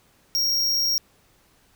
square tone with amplitude modulation, 5588 Hz, F8, in tune, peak -19 dBFS, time 0.35-0.98 s, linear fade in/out 0 ms, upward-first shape sine, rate 177 Hz, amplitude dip 30%, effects pink hiss -60 dBFS RMS until 1.75 s

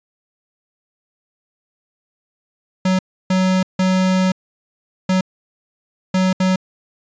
square tone bursts at uneven times, 186.5 Hz, F#3, 14 cents sharp, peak -14 dBFS, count 6, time 2.85-2.99 / 3.3-3.63 / 3.79-4.32 / 5.09-5.21 / 6.14-6.33 / 6.4-6.56 s, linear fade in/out 5 ms, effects resampled to 16000 Hz

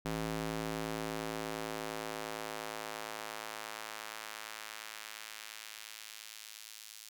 square tone with high-pass filter sweep, 54.3 Hz, A1, 22 cents flat, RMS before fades -42 dBFS, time 0.05-7.09 s, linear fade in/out 5 ms, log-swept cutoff 160 to 4500 Hz, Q 0.75, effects none

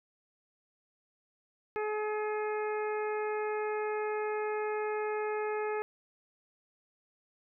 harmonic tone with a mistuned harmonic, 425.2 Hz, G#4, 41 cents sharp, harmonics 1 / 2 / 3 / 4 / 5 / 6, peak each -32 / -38 / -42 / -44 / -46 / -48 dBFS, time 1.76-5.82 s, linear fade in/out 0 ms, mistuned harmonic 6, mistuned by -34 cents, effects none

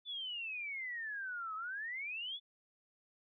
sine exponential two-way sweep, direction down then up, 3517 to 1260 to 3517 Hz, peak -39 dBFS, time 0.05-2.4 s, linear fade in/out 50 ms, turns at 1.55 s, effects none

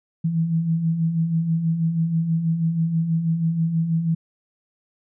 sine beating tone pair, 159.1 / 165.3 Hz, D#3 / E3, +39 / +5 cents, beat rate 6.2 Hz, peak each -28 / -19 dBFS, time 0.24-4.15 s, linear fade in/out 10 ms, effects none

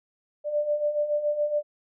sine beating tone pair, 587.3 / 594.4 Hz, D5 / D5, 0 / +21 cents, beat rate 7.1 Hz, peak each -30 / -24 dBFS, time 0.44-1.63 s, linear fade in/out 50 ms, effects none

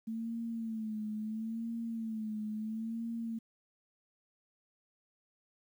sine tone with vibrato, 221.9 Hz, A3, 15 cents sharp, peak -35 dBFS, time 0.07-3.39 s, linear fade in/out 10 ms, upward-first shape sine, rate 0.74 Hz, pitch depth 68 cents each way, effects 11-bit

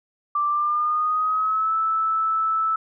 sine tone with pitch glide, 1176 to 1312.4 Hz, D6 to E6, +2 to -8 cents, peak -19 dBFS, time 0.35-2.76 s, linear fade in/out 5 ms, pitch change +190 cents, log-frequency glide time 0.48-1.74 s, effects none

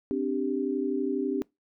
sine chord, C suspended second, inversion none, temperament equal, 261.6 / 293.7 / 392 Hz, C4 / D4 / G4, 0 / 0 / 0 cents, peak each -30 dBFS, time 0.11-1.42 s, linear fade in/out 0 ms, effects noise-tail reverb RT60 0.2 s tail -24 dB re dry

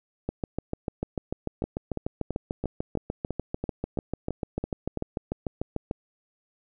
two click trains, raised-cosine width 2 ms, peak -15 / -16 dBFS, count 39 / 11, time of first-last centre 0.29-5.911 / 1.64-4.973 s, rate 6.76 / 3 Hz, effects none

